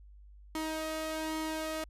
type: tone with flanger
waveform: sawtooth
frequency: 315.3 Hz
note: D#4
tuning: 23 cents sharp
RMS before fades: -36 dBFS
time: 0.55-1.84 s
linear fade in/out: 2 ms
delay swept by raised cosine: 0.94 to 1.71 ms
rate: 1.2 Hz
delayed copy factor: +0.5
effects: added 50 Hz sine -51 dBFS peak until 1.89 s + resampled to 32000 Hz